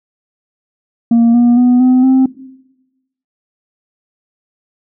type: tone with pitch steps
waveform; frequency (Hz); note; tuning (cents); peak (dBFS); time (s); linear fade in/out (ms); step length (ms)
sine; 232.9 / 239.9 / 247 / 254.4 / 262; A#3 / A#3 / B3 / C4 / C4; -1 / +50 / 0 / -48 / +2; -3; 1.11-2.26; 5; 230
effects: noise-tail reverb RT60 1.0 s tail -20 dB re dry + tanh soft clip ceiling -5 dBFS